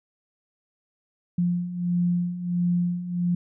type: beating tone pair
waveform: sine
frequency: 174.61 / 176.11 Hz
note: F3 / F3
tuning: 0 / +15 cents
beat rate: 1.5 Hz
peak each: -28 / -23 dBFS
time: 1.38-3.35 s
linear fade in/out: 5 ms
effects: none